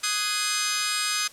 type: chord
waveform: 10% pulse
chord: Ab dominant seventh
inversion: second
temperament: just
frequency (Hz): 1245.9 / 1495.1 / 1661.2 / 2077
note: Eb6 / Gb6 / Ab6 / C7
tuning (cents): +2 / +18 / 0 / -13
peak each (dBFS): -19 / -24 / -22 / -22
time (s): 0.03-1.28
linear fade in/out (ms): 10
effects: white hiss -48 dBFS RMS until 1.32 s + low-pass 10000 Hz 12 dB/octave